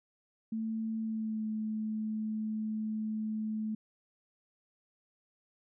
sine tone with pitch glide, 222.1 to 216.8 Hz, A3 to A3, +16 to -25 cents, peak -32 dBFS, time 0.52-3.75 s, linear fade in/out 5 ms, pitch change -41 cents, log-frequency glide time 1-1.46 s, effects none

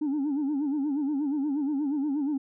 sine tone with vibrato, 286.9 Hz, D4, 40 cents flat, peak -23 dBFS, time 0.01-2.38 s, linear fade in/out 10 ms, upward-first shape sine, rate 8.4 Hz, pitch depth 120 cents each way, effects tanh soft clip ceiling -23 dBFS

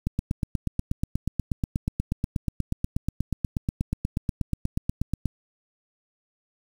click train, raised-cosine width 5 ms, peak -12 dBFS, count 44, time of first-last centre 0.07-5.257 s, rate 8.29 Hz, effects 7-bit

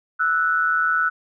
sine tone pair together, 1319.4 / 1479 Hz, E6 / F#6, +1 / -1 cents, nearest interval major second, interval 198 cents, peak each -21 / -19 dBFS, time 0.19-1.1 s, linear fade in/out 20 ms, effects none

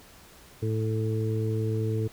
harmonic tone, 110 Hz, A2, in tune, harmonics 1 / 2 / 3 / 4, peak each -26 / -37 / -35 / -32 dBFS, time 0.62-2.08 s, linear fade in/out 10 ms, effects pink hiss -52 dBFS RMS until 2.12 s

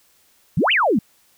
sine exponential two-way sweep, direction up then down, 122.3 to 3175 to 180.6 Hz, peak -14 dBFS, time 0.57-0.99 s, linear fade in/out 5 ms, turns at 0.72 s, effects white hiss -58 dBFS RMS until 1.37 s

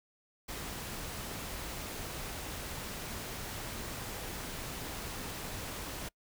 pink noise, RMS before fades -41 dBFS, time 0.48-6.09 s, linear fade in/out 10 ms, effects noise-tail reverb RT60 0.1 s tail -25 dB re dry

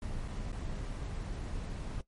brown noise with dropouts, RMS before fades -38 dBFS, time 0.02-2.01 s, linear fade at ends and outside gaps 2 ms, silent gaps 0.278-0.282 / 0.519-0.527 s, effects noise-tail reverb RT60 0.1 s tail -17 dB re dry + MP3 48 kbps

